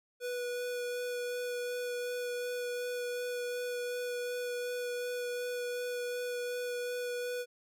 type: tone with vibrato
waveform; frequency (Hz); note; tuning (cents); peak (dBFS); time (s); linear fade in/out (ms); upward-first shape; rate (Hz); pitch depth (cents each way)
square; 490; B4; -14; -35; 0.2-7.46; 50; sine; 2.7; 9
effects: none